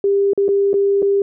sine tone with dropouts, 398.4 Hz, G4, 28 cents sharp, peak -12 dBFS, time 0.04-1.22 s, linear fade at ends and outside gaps 2 ms, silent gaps 0.334-0.376 / 0.482-0.488 / 0.732-0.74 / 1.021-1.026 s, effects none

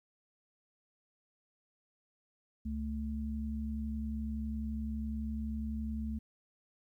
sine tone pair together, 69.19 / 219.4 Hz, C#2 / A3, -3 / -5 cents, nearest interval octave + minor sixth, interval 1998 cents, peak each -37 / -37 dBFS, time 2.65-6.19 s, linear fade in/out 10 ms, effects 12-bit

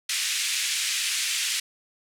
pink band-pass noise, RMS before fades -27 dBFS, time 0.09-1.6 s, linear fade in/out 5 ms, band 2100 to 10000 Hz, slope 24 dB/octave, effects none

